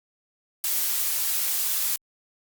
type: noise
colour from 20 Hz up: blue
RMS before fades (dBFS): -25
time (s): 0.64-1.96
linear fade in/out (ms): 2
effects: Opus 48 kbps